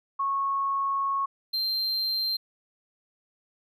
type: tone pair in turn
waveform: sine / triangle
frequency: 1100 / 4153 Hz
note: C#6 / C8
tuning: -14 / -14 cents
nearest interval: octave + major seventh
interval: 2300 cents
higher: second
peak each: -24 dBFS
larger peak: neither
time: 0.19-1.26 / 1.53-2.37 s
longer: first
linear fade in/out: 10 ms
effects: none